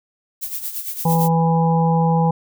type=noise with tremolo; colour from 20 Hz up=violet; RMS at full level=-25 dBFS; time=0.41-1.29 s; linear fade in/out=20 ms; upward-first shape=sine; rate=8.8 Hz; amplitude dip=65%
type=harmonic tone; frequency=164.81 Hz; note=E3; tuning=in tune; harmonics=1 / 3 / 5 / 6; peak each=-15 / -23 / -20 / -27 dBFS; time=1.05-2.31 s; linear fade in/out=5 ms
effects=none